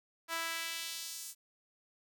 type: tone with high-pass filter sweep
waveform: sawtooth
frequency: 330.1 Hz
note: E4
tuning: 2 cents sharp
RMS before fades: -40 dBFS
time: 0.28-1.35 s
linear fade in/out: 50 ms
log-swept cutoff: 1100 to 8100 Hz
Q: 1.1
effects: 10-bit